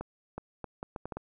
accelerating click train, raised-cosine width 1 ms, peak -23 dBFS, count 8, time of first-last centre 0.01-1.17 s, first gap 370 ms, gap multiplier 0.71, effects none

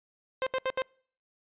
sawtooth tone bursts, 522 Hz, C5, 4 cents flat, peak -23 dBFS, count 4, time 0.42-0.82 s, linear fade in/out 0 ms, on 46 ms, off 72 ms, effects noise-tail reverb RT60 0.5 s tail -26 dB re dry + resampled to 8000 Hz

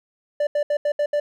triangle tone bursts at uneven times, 587.3 Hz, D5, in tune, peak -16 dBFS, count 6, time 0.4-0.47 / 0.55-0.63 / 0.7-0.77 / 0.85-0.92 / 0.99-1.06 / 1.13-1.2 s, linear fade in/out 5 ms, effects none

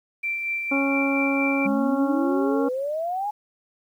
sine tone with tremolo, 2349 Hz, D7, in tune, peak -23 dBFS, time 0.23-1.67 s, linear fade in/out 10 ms, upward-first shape sine, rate 4.3 Hz, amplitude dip 35%
harmonic tone, 275.5 Hz, C#4, 11 cents flat, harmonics 1 / 2 / 3 / 4 / 5, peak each -22 / -28 / -32 / -34 / -36 dBFS, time 0.71-2.69 s, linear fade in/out 10 ms
sine exponential sweep, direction up, 199.2 to 850 Hz, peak -24 dBFS, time 1.65-3.31 s, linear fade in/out 10 ms
effects 9-bit

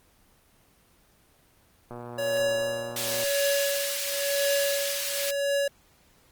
click train, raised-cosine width 1 ms, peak -25 dBFS, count 160, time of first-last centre 1.91-3.235 s, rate 120 Hz
square tone with tremolo, 563 Hz, C#5, 27 cents sharp, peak -23 dBFS, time 2.18-5.68 s, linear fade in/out 5 ms, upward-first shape triangle, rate 0.96 Hz, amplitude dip 90%
pink high-pass noise, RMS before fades -31 dBFS, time 2.96-5.31 s, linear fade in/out 5 ms, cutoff 2700 Hz, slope 12 dB/octave
effects pink hiss -61 dBFS RMS until 6.31 s + Opus 24 kbps

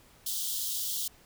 white high-pass noise, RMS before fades -33 dBFS, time 0.26-1.08 s, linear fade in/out 5 ms, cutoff 3000 Hz, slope 96 dB/octave, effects pink hiss -59 dBFS RMS until 1.25 s

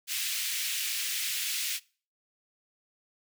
pink high-pass noise, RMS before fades -32 dBFS, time 0.07-1.8 s, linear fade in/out 50 ms, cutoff 2200 Hz, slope 24 dB/octave, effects noise-tail reverb RT60 0.4 s tail -23 dB re dry

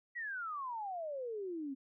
sine exponential sweep, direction down, 1967 to 261.6 Hz, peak -38 dBFS, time 0.15-1.75 s, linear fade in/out 20 ms, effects none

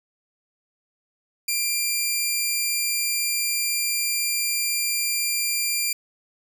10% pulse tone, 2382 Hz, D7, 24 cents sharp, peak -13 dBFS, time 1.48-5.93 s, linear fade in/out 5 ms, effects none

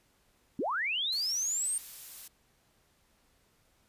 sine linear sweep, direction up, 200.7 to 8870 Hz, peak -29 dBFS, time 0.59-1.78 s, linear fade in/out 2 ms
blue noise, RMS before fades -45 dBFS, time 1.12-2.28 s, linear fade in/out 5 ms
effects pink hiss -69 dBFS RMS until 3.88 s + resampled to 32000 Hz

